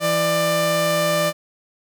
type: tone pair together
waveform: sawtooth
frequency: 166.01 / 594 Hz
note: E3 / D5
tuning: +13 / +20 cents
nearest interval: octave + minor seventh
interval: 2207 cents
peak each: -21 / -14 dBFS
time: 0-1.33 s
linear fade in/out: 50 ms
effects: none